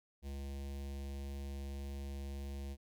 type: tone with notch filter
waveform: square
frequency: 69.3 Hz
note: C#2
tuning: in tune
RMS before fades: -43 dBFS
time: 0.22-2.77 s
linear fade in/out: 50 ms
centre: 1300 Hz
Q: 0.87
effects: none